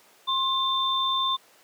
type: tone pair together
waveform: sine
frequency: 1060 / 3565 Hz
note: C6 / A7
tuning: +22 / +22 cents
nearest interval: octave + major sixth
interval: 2100 cents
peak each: -25 dBFS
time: 0.27-1.37 s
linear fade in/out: 20 ms
effects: pink hiss -56 dBFS RMS until 1.63 s + high-pass 400 Hz 12 dB/octave